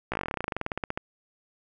slowing click train, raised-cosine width 0.5 ms, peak -14 dBFS, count 24, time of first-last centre 0.12-0.975 s, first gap 16 ms, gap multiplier 1.07, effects none

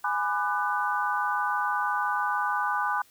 sine chord, G# half-diminished seventh, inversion none, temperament just, 830.6 / 996.7 / 1196.1 / 1495.1 Hz, G#5 / B5 / D6 / F#6, 0 / +16 / +31 / +18 cents, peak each -30 dBFS, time 0.04-3.02 s, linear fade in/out 5 ms, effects white hiss -59 dBFS RMS until 3.1 s

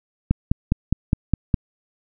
click train, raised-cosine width 5 ms, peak -4 dBFS, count 7, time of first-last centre 0.31-1.542 s, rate 4.87 Hz, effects none

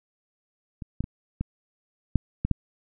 clicks, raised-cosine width 5 ms, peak -23 / -14 / -21 / -15 / -7 / -12 / -9 dBFS, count 7, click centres 0.822 / 1.006 / 1.041 / 1.41 / 2.157 / 2.45 / 2.513 s, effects none

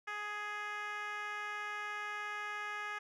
10% pulse tone with band-pass filter, 416.9 Hz, G#4, 7 cents sharp, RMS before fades -41 dBFS, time 0.07-2.99 s, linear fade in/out 10 ms, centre 1600 Hz, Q 1.4, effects none

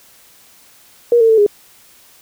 sine tone with pitch steps, 474.9 / 452.1 / 444.1 / 411.9 Hz, A#4 / A4 / A4 / G#4, +32 / +47 / +16 / -14 cents, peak -7 dBFS, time 1.12-1.464 s, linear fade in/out 2 ms, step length 86 ms, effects white hiss -47 dBFS RMS until 2.21 s

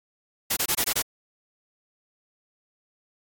white noise bursts, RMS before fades -24 dBFS, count 6, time 0.5-1.023 s, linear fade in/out 10 ms, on 68 ms, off 23 ms, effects AAC 64 kbps

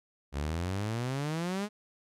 sawtooth exponential sweep, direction up, 67.7 to 213.4 Hz, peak -27 dBFS, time 0.32-1.69 s, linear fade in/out 50 ms, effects low-pass 10000 Hz 12 dB/octave

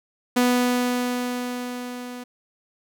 sawtooth tone with level ramp, 246.9 Hz, B3, in tune, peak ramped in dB -12 to -30 dBFS, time 0.36-2.24 s, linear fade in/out 10 ms, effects none

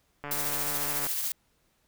click train, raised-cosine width 0.5 ms, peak -22 dBFS, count 121, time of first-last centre 0.24-1.068 s, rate 145 Hz
blue noise with tremolo, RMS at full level -29 dBFS, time 0.31-1.32 s, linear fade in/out 2 ms, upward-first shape triangle, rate 14 Hz, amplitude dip 40%
effects pink hiss -70 dBFS RMS until 1.87 s

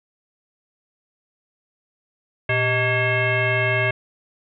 sine tone with frequency modulation, 1137 Hz, C#6, 44 cents sharp, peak -17 dBFS, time 2.49-3.91 s, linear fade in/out 5 ms, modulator 510 Hz, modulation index 2.8, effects none

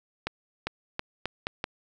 accelerating click train, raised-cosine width 0.3 ms, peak -13 dBFS, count 6, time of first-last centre 0.27-1.641 s, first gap 400 ms, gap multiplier 0.81, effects none

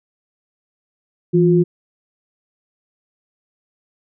sine tone pair together, 167.4 / 354.7 Hz, E3 / F4, +27 / +27 cents, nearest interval octave + minor second, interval 1300 cents, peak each -13 dBFS, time 1.33-1.64 s, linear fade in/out 20 ms, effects none

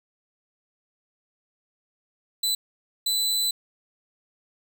sawtooth tone bursts at uneven times, 3999 Hz, B7, 21 cents sharp, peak -19 dBFS, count 2, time 2.43-2.55 / 3.06-3.51 s, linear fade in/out 5 ms, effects none

